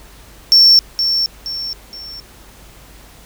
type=tone with echo; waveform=triangle; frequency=5440 Hz; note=F8; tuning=46 cents flat; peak=-4 dBFS; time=0.52-0.79 s; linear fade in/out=0 ms; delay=470 ms; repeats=3; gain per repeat=-8 dB; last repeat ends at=2.2 s; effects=added 50 Hz sine -43 dBFS peak until 3.25 s + pink hiss -43 dBFS RMS until 3.25 s